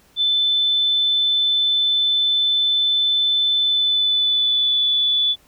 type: tone with pitch glide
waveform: sine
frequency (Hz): 3520 to 3464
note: A7 to A7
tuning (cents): 0 to -28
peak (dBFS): -15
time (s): 0.16-5.36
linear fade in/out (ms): 50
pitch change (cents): -28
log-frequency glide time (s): 3.57-4.86
effects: pink hiss -55 dBFS RMS until 5.47 s